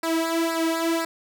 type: tone with flanger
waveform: sawtooth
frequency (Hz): 328.9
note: E4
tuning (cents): -4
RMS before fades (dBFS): -24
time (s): 0.03-1.05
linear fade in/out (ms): 5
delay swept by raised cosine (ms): 0.31 to 2.71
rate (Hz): 2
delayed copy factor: -0.85
effects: none